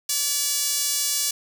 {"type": "tone with high-pass filter", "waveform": "sawtooth", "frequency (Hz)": 574, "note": "D5", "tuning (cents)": -40, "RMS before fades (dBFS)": -24, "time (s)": [0.09, 1.31], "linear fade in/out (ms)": 5, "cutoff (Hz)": 5800, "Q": 1.2, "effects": []}